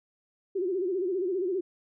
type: tone with vibrato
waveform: sine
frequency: 370 Hz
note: F#4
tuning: in tune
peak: -26 dBFS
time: 0.55-1.61 s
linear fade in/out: 10 ms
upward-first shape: sine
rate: 15 Hz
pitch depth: 120 cents each way
effects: none